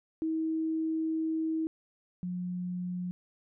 sine tone pair in turn, 320 / 179.49 Hz, D#4 / F3, +49 / +48 cents, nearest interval minor seventh, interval 1001 cents, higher first, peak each -28 / -32 dBFS, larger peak first, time 0.22-1.67 / 2.23-3.11 s, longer first, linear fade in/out 0 ms, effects none

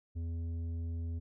sine tone with tanh clipping, 83.5 Hz, E2, 23 cents sharp, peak -36 dBFS, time 0.15-1.2 s, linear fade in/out 20 ms, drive 8 dB, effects none

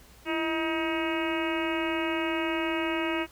harmonic tone with a mistuned harmonic, 317.2 Hz, D#4, 33 cents sharp, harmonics 1 / 2 / 3 / 4 / 5 / 6 / 7 / 8 / 9, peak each -29 / -35 / -36 / -38 / -39 / -40 / -37 / -37 / -39 dBFS, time 0.25-3.27 s, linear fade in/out 50 ms, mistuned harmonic 1, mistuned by +84 cents, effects added 60 Hz sine -55 dBFS peak until 3.31 s + pink hiss -55 dBFS RMS until 3.31 s

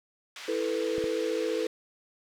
pink band-pass noise, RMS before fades -43 dBFS, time 0.36-1.67 s, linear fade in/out 2 ms, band 1500 to 4900 Hz, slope 12 dB/octave
sine chord, E suspended fourth, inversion none, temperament just, 329.6 / 439.5 / 494.4 Hz, E4 / A4 / B4, 0 / -2 / +2 cents, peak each -33 / -30 / -31 dBFS, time 0.48-1.67 s, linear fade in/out 5 ms
clicks, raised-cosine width 2 ms, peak -24 dBFS, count 2, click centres 0.982 / 1.041 s
effects none

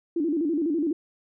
sine tone with vibrato, 313.3 Hz, D#4, 12 cents sharp, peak -22 dBFS, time 0.16-0.93 s, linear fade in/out 5 ms, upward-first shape square, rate 12 Hz, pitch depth 130 cents each way, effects none

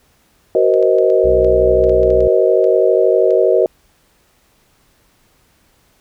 sine chord, C half-diminished seventh, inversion second, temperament just, 376.7 / 470.9 / 523.3 / 627.9 Hz, Gb4 / Bb4 / C5 / Eb5, +31 / +18 / 0 / +16 cents, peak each -14 / -14 / -16 / -15 dBFS, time 0.55-3.66 s, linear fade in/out 2 ms
clicks, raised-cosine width 0.2 ms, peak -22 dBFS, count 12, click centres 0.739 / 0.827 / 0.985 / 1.101 / 1.446 / 1.84 / 1.895 / 2.032 / 2.104 / 2.206 / 2.642 / 3.307 s
harmonic tone, 62 Hz, B1, 7 cents sharp, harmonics 1 / 2 / 3 / 4 / 5 / 6 / 7 / 8 / 9, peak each -20 / -30 / -32 / -36 / -37 / -40 / -41 / -40 / -39 dBFS, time 1.24-2.28 s, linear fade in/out 5 ms
effects pink hiss -56 dBFS RMS until 6 s

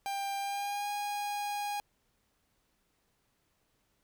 45% pulse tone with pitch glide, 794 to 821.1 Hz, G5 to G#5, +22 to -20 cents, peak -33 dBFS, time 0.06-1.8 s, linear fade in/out 0 ms, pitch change +58 cents, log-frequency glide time 0.39-0.89 s, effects pink hiss -75 dBFS RMS until 4.03 s

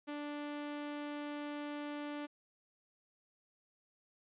sawtooth tone, 293.2 Hz, D4, 3 cents flat, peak -36 dBFS, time 0.07-2.27 s, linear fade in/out 20 ms, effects resampled to 8000 Hz

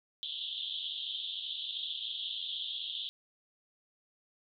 white band-pass noise, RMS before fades -39 dBFS, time 0.23-3.09 s, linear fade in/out 0 ms, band 3100 to 3700 Hz, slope 96 dB/octave, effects none

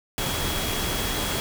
sine tone in noise, 3322 Hz, G#7, in tune, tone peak -34 dBFS, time 0.18-1.4 s, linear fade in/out 0 ms, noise pink, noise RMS -27 dBFS, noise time 0.18-1.4 s, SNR -10 dB, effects none

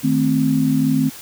sine chord, A diminished, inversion second, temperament equal, 155.56 / 220 / 261.6 Hz, Eb3 / A3 / C4, 0 / 0 / 0 cents, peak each -20 / -21 / -16 dBFS, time 0.03-1.1 s, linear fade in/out 20 ms, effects white hiss -37 dBFS RMS until 1.21 s

